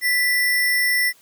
sine tone with sample-and-hold, 1975.5 Hz, B6, in tune, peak -16 dBFS, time 0.01-1.13 s, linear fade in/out 50 ms, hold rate 7350 Hz, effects white hiss -54 dBFS RMS until 1.21 s

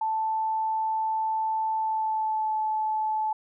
sine tone with pitch glide, 880 to 866.9 Hz, A5 to A5, 0 to -26 cents, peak -24 dBFS, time 0.01-3.33 s, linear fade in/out 5 ms, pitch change -26 cents, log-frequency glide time 1.77-2.55 s, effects none

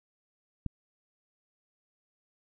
click, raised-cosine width 5 ms, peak -20 dBFS, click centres 0.663 s, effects none

